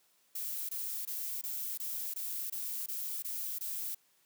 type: noise bursts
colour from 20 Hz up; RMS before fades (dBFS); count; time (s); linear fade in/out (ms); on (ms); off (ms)
violet; -38; 10; 0.35-3.948; 5; 340; 22
effects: white hiss -70 dBFS RMS until 4.25 s + high-pass 150 Hz 12 dB/octave